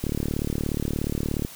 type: click train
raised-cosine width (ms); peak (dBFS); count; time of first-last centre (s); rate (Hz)
3; -13; 53; 0.04-1.449; 36.9
effects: white hiss -43 dBFS RMS until 1.55 s